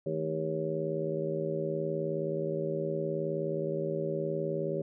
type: harmonic tone with a mistuned harmonic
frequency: 79.2 Hz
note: D#2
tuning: 31 cents sharp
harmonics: 2 / 3 / 4 / 5 / 6 / 7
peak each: -36 / -43 / -40 / -34 / -40 / -35 dBFS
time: 0.06-4.82 s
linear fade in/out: 5 ms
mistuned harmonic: 3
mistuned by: -130 cents
effects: none